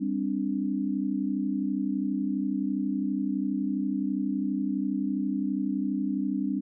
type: chord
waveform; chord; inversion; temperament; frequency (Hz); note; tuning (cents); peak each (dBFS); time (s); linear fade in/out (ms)
sine; G suspended fourth; none; equal with one note detuned; 198.73 / 261.6 / 293.7; G3 / C4 / D4; +24 / 0 / 0; -30; 0-6.61; 20
effects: none